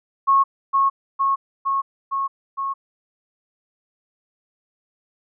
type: tone with echo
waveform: sine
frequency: 1094 Hz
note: C#6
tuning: 23 cents flat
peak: -12 dBFS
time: 0.27-0.44 s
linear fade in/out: 20 ms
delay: 460 ms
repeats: 5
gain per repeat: -2 dB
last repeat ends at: 2.74 s
effects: none